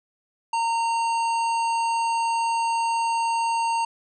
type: harmonic tone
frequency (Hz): 919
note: A#5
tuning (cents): -25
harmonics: 1 / 3 / 5 / 7 / 9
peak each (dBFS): -21 / -33 / -39 / -43 / -40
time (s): 0.53-3.85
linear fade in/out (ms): 5
effects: none